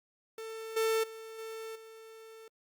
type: tone with level steps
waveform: 45% pulse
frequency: 445.6 Hz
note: A4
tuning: 22 cents sharp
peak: -40 / -27 / -44 / -40 / -49 dBFS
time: 0.38-2.48 s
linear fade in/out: 2 ms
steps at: 0.76 / 1.03 / 1.38 / 1.75 s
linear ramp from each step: 10 ms
effects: Opus 48 kbps